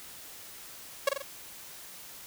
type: tone with echo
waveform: sawtooth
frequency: 554.4 Hz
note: C#5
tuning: in tune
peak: -17 dBFS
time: 1.07-1.09 s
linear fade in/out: 5 ms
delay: 44 ms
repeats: 3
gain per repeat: -5 dB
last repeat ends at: 1.222 s
effects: white hiss -47 dBFS RMS until 2.26 s